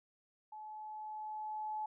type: tone with level ramp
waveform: sine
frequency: 858 Hz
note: A5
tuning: 44 cents flat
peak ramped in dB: -46 to -36 dBFS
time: 0.52-1.86 s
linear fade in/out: 5 ms
effects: none